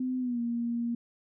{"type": "tone with pitch glide", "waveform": "sine", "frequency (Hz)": [255.4, 235.6], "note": ["C4", "A#3"], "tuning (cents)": [-42, 19], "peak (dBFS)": -28, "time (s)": [0, 0.95], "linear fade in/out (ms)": 5, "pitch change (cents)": -139, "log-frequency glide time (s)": [0.19, 0.4], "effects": []}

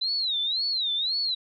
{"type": "tone with vibrato", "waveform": "sine", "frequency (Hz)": 3951, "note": "B7", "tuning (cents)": 0, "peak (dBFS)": -24, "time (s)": [0.01, 1.35], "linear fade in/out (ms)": 10, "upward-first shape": "sine", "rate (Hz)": 1.9, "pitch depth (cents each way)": 200, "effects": []}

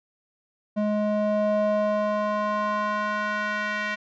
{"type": "tone with band-pass filter sweep", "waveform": "square", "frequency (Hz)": 210, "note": "G#3", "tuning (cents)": 19, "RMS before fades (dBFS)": -25, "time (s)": [0.76, 3.96], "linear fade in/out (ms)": 20, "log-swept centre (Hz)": [420, 1900], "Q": 2.3, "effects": ["resampled to 16000 Hz"]}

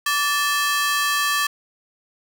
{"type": "ring-modulated tone", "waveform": "sawtooth", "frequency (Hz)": 1458, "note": "F#6", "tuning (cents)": -26, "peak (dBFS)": -12, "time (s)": [0.06, 1.47], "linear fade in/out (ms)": 5, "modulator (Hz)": 302, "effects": []}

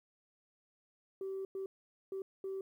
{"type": "tone bursts at uneven times", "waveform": "sine", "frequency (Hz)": 385.5, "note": "G4", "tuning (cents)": -29, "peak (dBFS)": -36, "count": 4, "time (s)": [[1.21, 1.45], [1.55, 1.66], [2.12, 2.22], [2.44, 2.61]], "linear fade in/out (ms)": 2, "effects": ["tanh soft clip ceiling -34 dBFS", "12-bit"]}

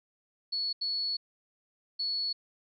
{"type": "tone bursts at uneven times", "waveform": "sine", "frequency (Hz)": 4400, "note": "C#8", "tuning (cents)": -14, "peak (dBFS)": -29, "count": 3, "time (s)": [[0.52, 0.73], [0.81, 1.17], [1.99, 2.33]], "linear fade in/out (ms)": 10, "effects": []}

